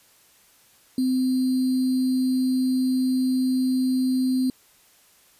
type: tone with sample-and-hold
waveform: sine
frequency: 257.5 Hz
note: C4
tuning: 28 cents flat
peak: -19 dBFS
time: 0.98-4.5 s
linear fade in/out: 2 ms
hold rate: 4410 Hz
effects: white hiss -57 dBFS RMS until 5.39 s + resampled to 32000 Hz